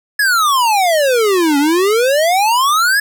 square exponential two-way sweep, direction down then up, 1721 to 277.1 to 1721 Hz, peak -11 dBFS, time 0.19-3 s, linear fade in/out 5 ms, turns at 1.58 s, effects none

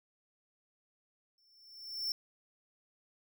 square tone with exponential growth, 5390 Hz, E8, 38 cents sharp, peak -31 dBFS, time 1.38-2.12 s, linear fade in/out 1 ms, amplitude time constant 160 ms, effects none

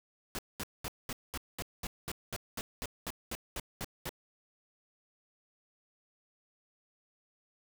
pink noise bursts, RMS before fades -38 dBFS, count 16, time 0.35-4.092 s, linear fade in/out 0 ms, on 37 ms, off 210 ms, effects none

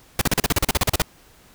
pink noise bursts, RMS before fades -18 dBFS, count 14, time 0.19-1.02 s, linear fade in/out 2 ms, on 24 ms, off 38 ms, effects pink hiss -52 dBFS RMS until 1.54 s

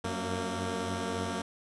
10% pulse tone cluster, 91.4 / 94.8 / 229.8 Hz, F#2 / F#2 / A#3, -21 / +43 / -25 cents, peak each -28 / -31 / -26 dBFS, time 0.04-1.42 s, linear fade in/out 5 ms, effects resampled to 24000 Hz

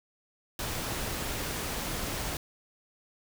pink noise, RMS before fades -34 dBFS, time 0.59-2.37 s, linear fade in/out 2 ms, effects none

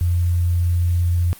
sine tone, 86.9 Hz, F2, 8 cents flat, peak -15 dBFS, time 0.01-1.33 s, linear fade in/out 0 ms, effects white hiss -43 dBFS RMS until 1.39 s + Opus 32 kbps

